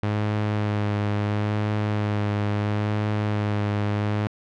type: tone with vibrato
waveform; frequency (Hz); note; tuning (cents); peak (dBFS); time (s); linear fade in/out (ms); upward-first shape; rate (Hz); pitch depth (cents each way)
sawtooth; 104.4; G#2; +10; -18; 0.03-4.27; 0; sine; 0.74; 19
effects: low-pass 3000 Hz 12 dB/octave